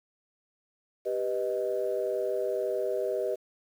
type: chord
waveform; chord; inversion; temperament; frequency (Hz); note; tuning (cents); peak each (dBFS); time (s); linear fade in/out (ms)
sine; G augmented; none; equal; 392 / 493.9 / 622.3; G4 / B4 / D#5; 0 / 0 / 0; -31; 1.05-3.36; 20
effects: tanh soft clip ceiling -18 dBFS + 9-bit